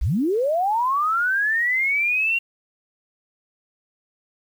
sine linear sweep, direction up, 36.15 to 2775 Hz, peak -18 dBFS, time 0.01-2.39 s, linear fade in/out 10 ms, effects 8-bit

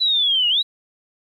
sine linear two-way sweep, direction down then up, 4004 to 2821 to 4004 Hz, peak -15 dBFS, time 0-0.63 s, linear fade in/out 20 ms, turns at 0.49 s, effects 9-bit

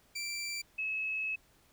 20% pulse / sine tone pair in turn, 2346 / 2583 Hz, D7 / E7, -2 / -36 cents, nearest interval major second, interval 166 cents, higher second, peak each -31 / -32 dBFS, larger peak first, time 0.15-0.62 / 0.78-1.36 s, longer second, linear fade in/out 10 ms, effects pink hiss -66 dBFS RMS until 1.72 s

